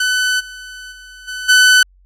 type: tone with level steps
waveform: sawtooth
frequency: 1504 Hz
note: F#6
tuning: 28 cents sharp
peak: -10 / -27 / -32 / -20 / -3 dBFS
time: 0-1.83 s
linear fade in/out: 5 ms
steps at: 0.39 / 0.91 / 1.27 / 1.48 s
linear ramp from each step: 20 ms
effects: added 46 Hz sine -47 dBFS peak until 2.05 s + low-pass 10000 Hz 12 dB/octave